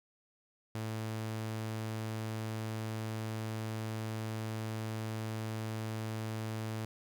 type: tone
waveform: sawtooth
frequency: 110 Hz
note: A2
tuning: in tune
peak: -32 dBFS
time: 0.75-6.85 s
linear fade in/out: 0 ms
effects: 11-bit